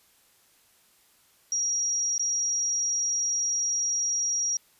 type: tone with dropouts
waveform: sine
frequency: 5690 Hz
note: F8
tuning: 31 cents sharp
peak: -24 dBFS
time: 1.52-4.57 s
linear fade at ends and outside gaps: 1 ms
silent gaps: 2.18-2.195 s
effects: white hiss -62 dBFS RMS until 4.79 s + resampled to 32000 Hz